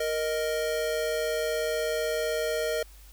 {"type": "tone pair together", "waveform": "square", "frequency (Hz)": [466.2, 622.3], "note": ["A#4", "D#5"], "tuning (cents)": [0, 0], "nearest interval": "perfect fourth", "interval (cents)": 500, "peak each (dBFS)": [-30, -30], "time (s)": [0, 2.83], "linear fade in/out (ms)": 5, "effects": ["added 50 Hz sine -48 dBFS peak until 3.12 s", "white hiss -56 dBFS RMS until 3.12 s"]}